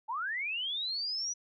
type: linear sweep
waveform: sine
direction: up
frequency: 830.6 to 5920 Hz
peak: -32 dBFS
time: 0.08-1.34 s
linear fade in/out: 20 ms
effects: none